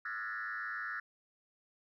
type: tone with frequency modulation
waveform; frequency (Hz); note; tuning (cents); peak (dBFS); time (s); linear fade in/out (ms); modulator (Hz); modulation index
sine; 1568; G6; 0; -36; 0.05-1; 5; 107; 2.6
effects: tanh soft clip ceiling -32 dBFS + 13-bit